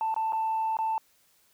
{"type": "tone with dropouts", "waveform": "sine", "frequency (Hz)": 886, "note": "A5", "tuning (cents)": 12, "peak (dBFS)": -24, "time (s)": [0.01, 0.98], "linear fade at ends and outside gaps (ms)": 1, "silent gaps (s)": [[0.142, 0.163], [0.323, 0.331], [0.769, 0.788]], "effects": ["tanh soft clip ceiling -22 dBFS", "white hiss -65 dBFS RMS until 1.53 s"]}